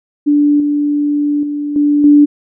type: tone with level steps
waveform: sine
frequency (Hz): 292.2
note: D4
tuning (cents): -9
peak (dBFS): -7 / -11 / -16 / -8 / -3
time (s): 0.26-2.26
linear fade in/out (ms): 20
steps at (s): 0.6 / 1.43 / 1.76 / 2.04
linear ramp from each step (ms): 2
effects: none